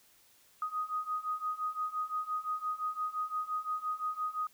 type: beating tone pair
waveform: sine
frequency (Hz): 1244.5 / 1250.3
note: D#6 / D#6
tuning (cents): 0 / +8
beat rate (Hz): 5.8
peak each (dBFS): -37 / -35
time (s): 0.62-4.47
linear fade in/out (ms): 2
effects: white hiss -64 dBFS RMS until 4.53 s